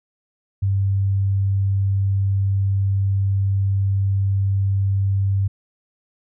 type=tone; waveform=sine; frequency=98 Hz; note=G2; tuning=in tune; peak=-16 dBFS; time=0.62-5.48 s; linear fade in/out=10 ms; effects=none